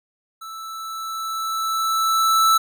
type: tone with level ramp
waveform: square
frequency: 1318.5 Hz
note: E6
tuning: in tune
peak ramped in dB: -34 to -13 dBFS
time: 0.41-2.58 s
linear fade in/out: 10 ms
effects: none

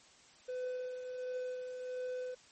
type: tone with tremolo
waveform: triangle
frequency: 504 Hz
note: B4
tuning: 35 cents sharp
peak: -34 dBFS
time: 0.48-2.35 s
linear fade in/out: 10 ms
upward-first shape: sine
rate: 1.4 Hz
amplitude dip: 45%
effects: white hiss -61 dBFS RMS until 2.51 s + MP3 32 kbps

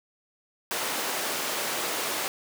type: high-pass noise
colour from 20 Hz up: pink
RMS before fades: -30 dBFS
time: 0.71-2.28 s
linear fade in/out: 0 ms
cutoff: 430 Hz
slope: 12 dB/octave
effects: none

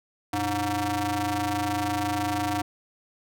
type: ring-modulated tone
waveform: sawtooth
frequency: 210 Hz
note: G#3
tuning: 19 cents sharp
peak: -18 dBFS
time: 0.33-2.62 s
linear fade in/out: 5 ms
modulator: 512 Hz
effects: none

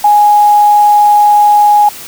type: tone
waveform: sine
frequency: 830.6 Hz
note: G#5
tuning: in tune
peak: -3 dBFS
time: 0.04-1.89 s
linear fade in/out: 5 ms
effects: white hiss -28 dBFS RMS until 2.07 s

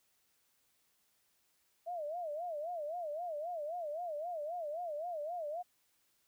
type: tone with vibrato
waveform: sine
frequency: 647 Hz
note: E5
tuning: 32 cents flat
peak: -37 dBFS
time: 1.86-5.63 s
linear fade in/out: 20 ms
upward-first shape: sine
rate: 3.8 Hz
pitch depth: 180 cents each way
effects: white hiss -75 dBFS RMS until 6.27 s

